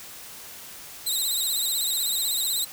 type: tone with vibrato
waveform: 15% pulse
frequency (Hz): 3900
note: B7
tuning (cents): -23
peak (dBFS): -17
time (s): 1.06-2.65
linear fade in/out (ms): 10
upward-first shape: sine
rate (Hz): 16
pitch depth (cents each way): 89
effects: white hiss -42 dBFS RMS until 2.72 s